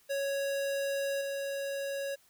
square tone with level steps, 554.4 Hz, C#5, in tune, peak -31 / -34 dBFS, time 0.09-2.16 s, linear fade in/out 20 ms, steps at 1.21 s, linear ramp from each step 2 ms, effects white hiss -65 dBFS RMS until 2.29 s

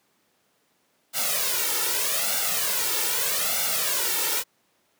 white noise with flanger, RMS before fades -25 dBFS, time 1.13-4.44 s, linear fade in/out 50 ms, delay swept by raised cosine 1.4 to 2.24 ms, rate 0.81 Hz, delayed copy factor +0.95, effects pink hiss -67 dBFS RMS until 4.99 s + high-pass 200 Hz 12 dB/octave

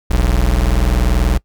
square tone pair together, 41.21 / 61.74 Hz, E1 / B1, 0 / 0 cents, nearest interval perfect fifth, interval 700 cents, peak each -15 dBFS, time 0.1-1.38 s, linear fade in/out 10 ms, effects noise-tail reverb RT60 0.1 s tail -23 dB re dry

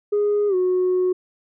sine tone with pitch glide, 413.4 to 366.2 Hz, G#4 to F#4, -8 to -18 cents, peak -15 dBFS, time 0.12-1.13 s, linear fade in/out 10 ms, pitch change -210 cents, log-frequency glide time 0.48-0.55 s, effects tanh soft clip ceiling -14 dBFS

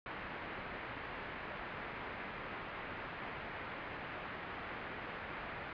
white low-pass noise, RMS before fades -45 dBFS, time 0.06-5.73 s, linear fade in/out 2 ms, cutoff 2200 Hz, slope 24 dB/octave, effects resampled to 11025 Hz

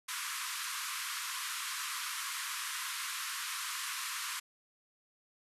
pink band-pass noise, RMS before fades -39 dBFS, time 0.08-4.4 s, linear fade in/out 10 ms, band 1000 to 13000 Hz, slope 96 dB/octave, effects none

